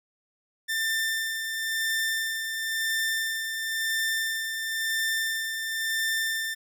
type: tone with tremolo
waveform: sawtooth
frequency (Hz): 1789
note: A6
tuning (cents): +28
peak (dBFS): -21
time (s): 0.68-6.55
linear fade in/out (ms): 20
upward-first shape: sine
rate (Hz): 0.97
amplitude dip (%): 45
effects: none